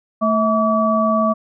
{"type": "tone cluster", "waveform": "sine", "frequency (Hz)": [220.9, 646, 1146], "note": ["A3", "E5", "D6"], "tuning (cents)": [7, -35, -43], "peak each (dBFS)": -18, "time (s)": [0.21, 1.34], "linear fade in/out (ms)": 20, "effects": []}